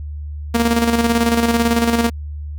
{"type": "tone with tremolo", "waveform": "sawtooth", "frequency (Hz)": 233.1, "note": "A#3", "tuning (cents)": 0, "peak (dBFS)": -8, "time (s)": [0.54, 2.1], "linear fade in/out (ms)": 10, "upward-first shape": "square", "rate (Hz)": 18, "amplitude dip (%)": 50, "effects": ["added 74 Hz sine -25 dBFS peak until 2.58 s"]}